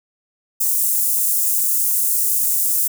white high-pass noise, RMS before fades -18 dBFS, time 0.6-2.88 s, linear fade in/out 10 ms, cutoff 7700 Hz, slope 24 dB/octave, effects none

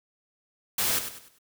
white noise with echo, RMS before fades -26 dBFS, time 0.78-0.99 s, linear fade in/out 5 ms, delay 99 ms, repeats 4, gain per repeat -9 dB, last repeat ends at 1.386 s, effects none

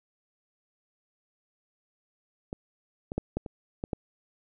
clicks, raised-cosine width 2 ms, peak -21 / -21 / -14 / -15 / -24 / -18 / -16 dBFS, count 7, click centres 2.529 / 3.119 / 3.18 / 3.37 / 3.462 / 3.839 / 3.932 s, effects none

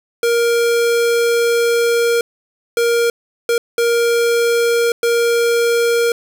square tone bursts at uneven times, 469.1 Hz, A#4, 11 cents sharp, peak -13 dBFS, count 5, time 0.23-2.21 / 2.77-3.1 / 3.49-3.58 / 3.78-4.92 / 5.03-6.12 s, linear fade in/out 2 ms, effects none

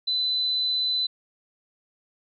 sine tone, 4012 Hz, B7, 26 cents sharp, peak -22 dBFS, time 0.07-1.07 s, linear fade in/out 10 ms, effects none

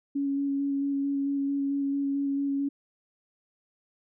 sine tone with vibrato, 278.9 Hz, C#4, 11 cents sharp, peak -25 dBFS, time 0.15-2.69 s, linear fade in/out 10 ms, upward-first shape square, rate 4.5 Hz, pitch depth 10 cents each way, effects none

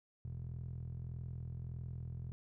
15% pulse tone with band-pass filter, 41.65 Hz, E1, 19 cents sharp, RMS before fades -44 dBFS, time 0.25-2.32 s, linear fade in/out 0 ms, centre 110 Hz, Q 3.4, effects none

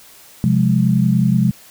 sine chord, F minor, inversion second, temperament equal with one note detuned, 130.81 / 177.26 / 207.7 Hz, C3 / F3 / Ab3, 0 / +26 / 0 cents, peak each -16 dBFS, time 0.44-1.51 s, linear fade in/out 0 ms, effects white hiss -44 dBFS RMS until 1.7 s

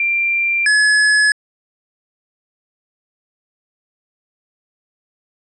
sine / square tone pair in turn, 2371 / 1700.5 Hz, D7 / G#6, +16 / +40 cents, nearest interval tritone, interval 576 cents, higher first, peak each -14 / -11 dBFS, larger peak second, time 0-0.66 / 0.66-1.32 s, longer neither, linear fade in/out 2 ms, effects resampled to 22050 Hz

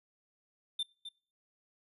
triangle tone with echo, 3578 Hz, A7, 28 cents sharp, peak -30 dBFS, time 0.79-0.83 s, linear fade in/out 5 ms, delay 260 ms, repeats 1, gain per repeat -10 dB, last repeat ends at 1.09 s, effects noise-tail reverb RT60 0.5 s tail -25 dB re dry + resampled to 32000 Hz

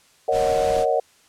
sine chord, D# minor seventh, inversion second, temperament equal, 466.2 / 554.4 / 622.3 / 740 Hz, A#4 / C#5 / D#5 / F#5, 0 / 0 / 0 / 0 cents, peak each -23 dBFS, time 0.28-1 s, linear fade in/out 5 ms
pink noise, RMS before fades -32 dBFS, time 0.31-0.86 s, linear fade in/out 50 ms
effects white hiss -56 dBFS RMS until 1.28 s + low-pass 9000 Hz 12 dB/octave

